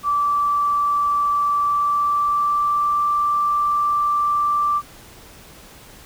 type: tone with pitch glide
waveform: sine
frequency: 1162 to 1174.1 Hz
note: D6 to D6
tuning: -19 to -1 cents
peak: -16 dBFS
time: 0.03-4.82 s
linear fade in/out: 50 ms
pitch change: +18 cents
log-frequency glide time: 1.57-3.06 s
effects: pink hiss -44 dBFS RMS until 6.05 s